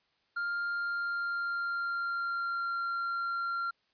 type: tone with pitch glide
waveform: triangle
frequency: 1400 to 1379.9 Hz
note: F6 to F6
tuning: +4 to -21 cents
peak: -29 dBFS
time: 0.36-3.71 s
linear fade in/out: 10 ms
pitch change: -25 cents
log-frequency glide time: 0.71-2.8 s
effects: white hiss -73 dBFS RMS until 3.93 s + resampled to 11025 Hz